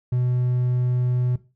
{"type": "tone", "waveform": "triangle", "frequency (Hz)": 124.4, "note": "B2", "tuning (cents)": 13, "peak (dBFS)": -17, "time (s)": [0.12, 1.36], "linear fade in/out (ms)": 5, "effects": ["noise-tail reverb RT60 0.3 s tail -17 dB re dry"]}